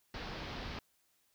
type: low-pass noise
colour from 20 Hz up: pink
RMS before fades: -43 dBFS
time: 0.14-0.79 s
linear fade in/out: 2 ms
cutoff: 5100 Hz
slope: 48 dB/octave
effects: white hiss -74 dBFS RMS until 1.34 s